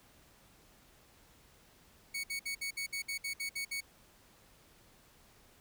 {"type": "tone bursts", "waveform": "sawtooth", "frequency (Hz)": 2227, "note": "C#7", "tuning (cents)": 7, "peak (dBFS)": -32, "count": 11, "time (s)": [2.14, 3.808], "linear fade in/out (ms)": 10, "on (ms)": 98, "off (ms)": 59, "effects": ["pink hiss -63 dBFS RMS until 5.6 s"]}